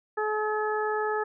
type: harmonic tone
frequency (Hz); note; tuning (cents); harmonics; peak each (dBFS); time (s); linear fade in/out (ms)
427.3; G#4; +49; 1 / 2 / 3 / 4; -28 / -31 / -33 / -34; 0.17-1.24; 10
effects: none